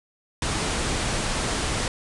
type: low-pass noise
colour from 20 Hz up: pink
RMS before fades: -26 dBFS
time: 0.42-1.88 s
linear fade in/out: 2 ms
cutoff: 10000 Hz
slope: 96 dB/octave
effects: none